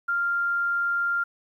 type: tone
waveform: sine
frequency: 1394 Hz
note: F6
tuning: 4 cents flat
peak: -22 dBFS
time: 0.08-1.24 s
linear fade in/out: 10 ms
effects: 10-bit